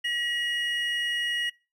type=tone pair together; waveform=triangle; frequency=1915.7 / 2887 Hz; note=A#6 / F#7; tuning=+47 / -43 cents; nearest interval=perfect fifth; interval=710 cents; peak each=-27 dBFS; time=0.04-1.5 s; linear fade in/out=10 ms; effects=noise-tail reverb RT60 0.3 s tail -24 dB re dry